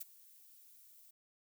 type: noise with ADSR envelope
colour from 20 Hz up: violet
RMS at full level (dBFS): -41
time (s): 0-1.11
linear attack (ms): 13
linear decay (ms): 19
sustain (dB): -20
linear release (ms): 8
effects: none